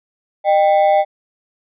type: ring-modulated tone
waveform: triangle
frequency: 698.5 Hz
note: F5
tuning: in tune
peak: -5 dBFS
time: 0.44-1.05 s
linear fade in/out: 50 ms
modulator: 87.9 Hz
effects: resampled to 8000 Hz

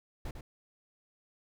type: noise with echo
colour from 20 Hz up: brown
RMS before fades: -37 dBFS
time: 0.25-0.31 s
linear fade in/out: 5 ms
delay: 100 ms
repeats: 1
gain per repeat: -6 dB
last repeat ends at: 0.41 s
effects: none

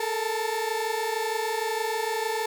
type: tone cluster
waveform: 30% pulse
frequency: 431 / 457.5 / 884 Hz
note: A4 / A#4 / A5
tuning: -36 / -32 / +8 cents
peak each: -28 dBFS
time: 0-2.46 s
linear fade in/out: 5 ms
effects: none

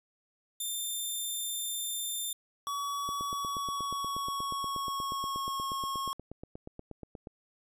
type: tone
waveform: 5% pulse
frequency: 3584 Hz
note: A7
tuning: 31 cents sharp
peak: -24 dBFS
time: 0.6-2.33 s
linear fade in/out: 5 ms
type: tone with pitch glide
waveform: square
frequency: 1133 to 1088.7 Hz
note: C#6 to C#6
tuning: +37 to -32 cents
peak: -33 dBFS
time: 2.67-6.13 s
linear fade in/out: 0 ms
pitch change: -69 cents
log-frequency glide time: 3.22-5.66 s
type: click train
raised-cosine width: 2 ms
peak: -29 dBFS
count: 36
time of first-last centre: 3.09-7.272 s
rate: 8.37 Hz
effects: resampled to 32000 Hz

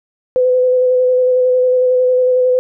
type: tone with vibrato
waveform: sine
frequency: 505 Hz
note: B4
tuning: 39 cents sharp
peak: -9 dBFS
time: 0.36-2.59 s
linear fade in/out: 0 ms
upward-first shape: square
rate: 11 Hz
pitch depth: 13 cents each way
effects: none

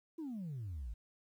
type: exponential sweep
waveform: sine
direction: down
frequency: 341.7 to 50.3 Hz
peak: -38 dBFS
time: 0.18-0.94 s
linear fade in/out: 10 ms
effects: tanh soft clip ceiling -38 dBFS + 12-bit

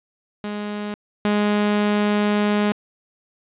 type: tone pair in turn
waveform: sawtooth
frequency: 207.7 / 207.7 Hz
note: G#3 / G#3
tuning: 0 / 0 cents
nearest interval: unison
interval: 0 cents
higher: neither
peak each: -22 / -13 dBFS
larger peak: second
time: 0.44-0.94 / 1.25-2.72 s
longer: second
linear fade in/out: 0 ms
effects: resampled to 8000 Hz + 8-bit

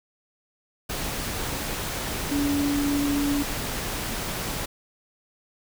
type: tone in noise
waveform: sine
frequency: 285.8 Hz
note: D4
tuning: 47 cents flat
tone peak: -22 dBFS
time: 2.31-3.43 s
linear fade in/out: 10 ms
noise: pink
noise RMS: -30 dBFS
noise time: 0.89-4.66 s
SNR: +5 dB
effects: none

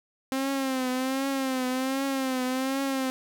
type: tone with vibrato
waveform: sawtooth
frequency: 263.5 Hz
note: C4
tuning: 12 cents sharp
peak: -22 dBFS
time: 0.32-3.1 s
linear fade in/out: 0 ms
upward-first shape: triangle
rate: 1.3 Hz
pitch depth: 76 cents each way
effects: none

